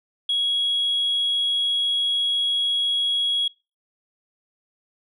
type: tone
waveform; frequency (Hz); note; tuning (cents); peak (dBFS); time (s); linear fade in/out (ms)
sine; 3322; G#7; 0; -18; 0.29-3.48; 5
effects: noise-tail reverb RT60 0.3 s tail -25 dB re dry + tanh soft clip ceiling -16 dBFS